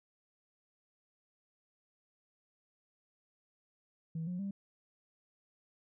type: tone with pitch steps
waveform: sine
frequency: 162.4 / 179.16 / 197.64 Hz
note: E3 / F3 / G3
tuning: -26 / +44 / +14 cents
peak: -34 dBFS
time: 4.15-4.51 s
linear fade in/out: 5 ms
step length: 120 ms
effects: tanh soft clip ceiling -32 dBFS